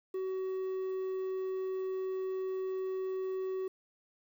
triangle tone with quantisation, 376.9 Hz, F#4, 32 cents sharp, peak -31 dBFS, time 0.14-3.68 s, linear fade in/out 5 ms, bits 10, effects none

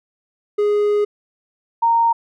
triangle / sine tone pair in turn, 414.8 / 925.3 Hz, G#4 / A#5, -2 / -13 cents, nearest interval octave + major second, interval 1389 cents, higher second, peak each -12 dBFS, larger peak neither, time 0.58-1.05 / 1.82-2.13 s, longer first, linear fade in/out 10 ms, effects none

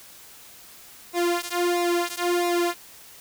sawtooth tone with flanger, 349.2 Hz, F4, in tune, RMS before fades -24 dBFS, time 1.13-2.75 s, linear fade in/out 50 ms, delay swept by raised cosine 0.63 to 2.93 ms, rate 1.5 Hz, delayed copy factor -1, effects white hiss -47 dBFS RMS until 3.2 s

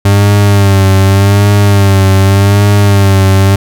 40% pulse tone with vibrato, 99.2 Hz, G2, 21 cents sharp, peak -3 dBFS, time 0.05-3.56 s, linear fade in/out 5 ms, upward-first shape sine, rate 0.85 Hz, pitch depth 50 cents each way, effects none

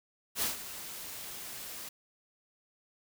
white noise with ADSR envelope, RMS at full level -30 dBFS, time 0.35-1.89 s, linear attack 69 ms, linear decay 140 ms, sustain -13 dB, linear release 7 ms, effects none

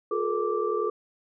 sine tone cluster, 356 / 426.7 / 467.3 / 1171 Hz, F4 / G#4 / A#4 / D6, +33 / +47 / +4 / -5 cents, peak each -32 / -27 / -31 / -31 dBFS, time 0.11-0.9 s, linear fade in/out 5 ms, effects none

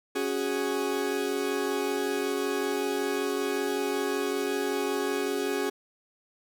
40% pulse chord, C# suspended fourth, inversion none, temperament equal, 277.2 / 370 / 415.3 Hz, C#4 / F#4 / G#4, 0 / 0 / 0 cents, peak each -32 / -31 / -29 dBFS, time 0.15-5.7 s, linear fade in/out 10 ms, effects none

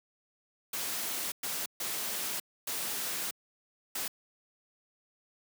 white noise bursts at uneven times, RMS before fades -35 dBFS, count 5, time 0.73-1.32 / 1.43-1.66 / 1.8-2.4 / 2.67-3.31 / 3.95-4.08 s, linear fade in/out 5 ms, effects high-pass 150 Hz 12 dB/octave

